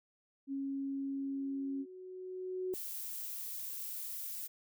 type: tone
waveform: sine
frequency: 274.2 Hz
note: C#4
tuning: 19 cents flat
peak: -35 dBFS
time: 0.47-1.86 s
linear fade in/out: 50 ms
type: tone with exponential growth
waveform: sine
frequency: 370 Hz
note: F#4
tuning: in tune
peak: -33 dBFS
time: 0.53-2.74 s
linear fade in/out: 1 ms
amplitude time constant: 480 ms
type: noise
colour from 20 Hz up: violet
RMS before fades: -42 dBFS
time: 2.73-4.48 s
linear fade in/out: 20 ms
effects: none